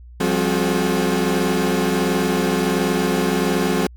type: tone cluster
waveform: 40% pulse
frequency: 174.8 / 196.2 / 263.6 / 363.2 / 430.9 Hz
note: F3 / G3 / C4 / F#4 / A4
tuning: +2 / +2 / +13 / -32 / -36 cents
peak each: -23 dBFS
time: 0.2-3.87 s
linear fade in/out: 5 ms
effects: added 60 Hz sine -38 dBFS peak until 3.96 s